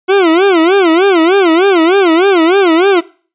40% pulse tone with vibrato, 358.2 Hz, F4, 44 cents sharp, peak -5 dBFS, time 0.08-3.01 s, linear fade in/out 20 ms, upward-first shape sine, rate 3.3 Hz, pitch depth 200 cents each way, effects noise-tail reverb RT60 0.4 s tail -21 dB re dry + resampled to 8000 Hz

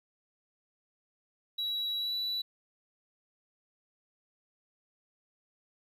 sine tone with pitch glide, 3897 to 3947 Hz, B7 to B7, -24 to -2 cents, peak -28 dBFS, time 1.58-2.42 s, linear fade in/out 10 ms, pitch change +22 cents, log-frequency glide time 1.97-2.14 s, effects tanh soft clip ceiling -30 dBFS + 11-bit

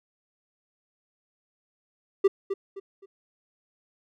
triangle tone with echo, 392 Hz, G4, in tune, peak -13 dBFS, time 2.24-2.28 s, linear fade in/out 10 ms, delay 260 ms, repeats 3, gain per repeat -10 dB, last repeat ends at 3.06 s, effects none

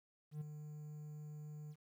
triangle tone with ADSR envelope, 150.6 Hz, D3, 44 cents sharp, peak -37 dBFS, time 0.31-1.76 s, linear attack 100 ms, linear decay 10 ms, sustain -8 dB, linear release 53 ms, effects 12-bit

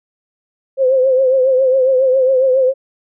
sine tone with vibrato, 522 Hz, C5, 4 cents flat, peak -9 dBFS, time 0.77-2.74 s, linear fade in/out 50 ms, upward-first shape triangle, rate 7.3 Hz, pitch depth 71 cents each way, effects none

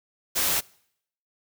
white noise, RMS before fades -24 dBFS, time 0.35-0.61 s, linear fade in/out 20 ms, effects noise-tail reverb RT60 0.7 s tail -25 dB re dry

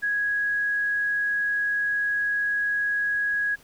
sine tone, 1661.2 Hz, G#6, in tune, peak -22 dBFS, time 0.02-3.56 s, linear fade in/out 20 ms, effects pink hiss -54 dBFS RMS until 3.63 s

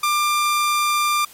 sawtooth tone, 1191 Hz, D6, 24 cents sharp, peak -13 dBFS, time 0.03-1.25 s, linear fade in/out 5 ms, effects white hiss -45 dBFS RMS until 1.33 s + MP3 64 kbps

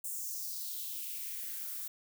violet noise with high-pass filter sweep, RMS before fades -40 dBFS, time 0.04-1.88 s, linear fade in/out 5 ms, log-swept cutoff 8100 to 1100 Hz, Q 2.8, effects none

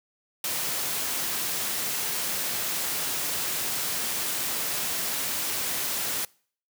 white noise, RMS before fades -29 dBFS, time 0.44-6.25 s, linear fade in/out 2 ms, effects noise-tail reverb RT60 0.5 s tail -25 dB re dry + high-pass 100 Hz 12 dB/octave

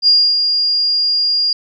sine tone with ADSR envelope, 4826 Hz, D8, 46 cents sharp, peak -6 dBFS, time 0.02-1.53 s, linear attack 53 ms, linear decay 280 ms, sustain -6 dB, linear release 3 ms, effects none

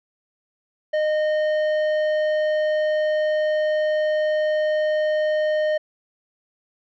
sine tone with tanh clipping, 614 Hz, D#5, 23 cents flat, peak -20 dBFS, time 0.93-5.78 s, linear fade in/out 10 ms, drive 10 dB, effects none

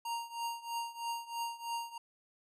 square tone with tremolo, 932.3 Hz, A#5, in tune, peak -34 dBFS, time 0.05-1.98 s, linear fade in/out 5 ms, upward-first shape triangle, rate 3.1 Hz, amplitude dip 90%, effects resampled to 32000 Hz

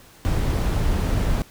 brown noise, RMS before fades -21 dBFS, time 0.25-1.42 s, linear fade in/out 0 ms, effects pink hiss -49 dBFS RMS until 1.5 s

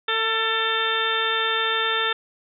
harmonic tone with a mistuned harmonic, 448.1 Hz, A4, 32 cents sharp, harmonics 1 / 2 / 3 / 4 / 5 / 6 / 7 / 8, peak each -29 / -32 / -26 / -26 / -35 / -32 / -32 / -26 dBFS, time 0.08-2.13 s, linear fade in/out 5 ms, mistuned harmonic 4, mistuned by -22 cents, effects none

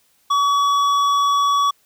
sine tone with hard clipping, 1134 Hz, C#6, 39 cents sharp, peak -16 dBFS, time 0.3-1.71 s, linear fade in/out 10 ms, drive 9 dB, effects white hiss -60 dBFS RMS until 1.85 s

